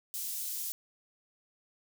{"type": "high-pass noise", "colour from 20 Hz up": "white", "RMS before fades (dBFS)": -37, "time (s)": [0.14, 0.72], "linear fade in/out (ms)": 0, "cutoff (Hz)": 5600, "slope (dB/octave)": 12, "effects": []}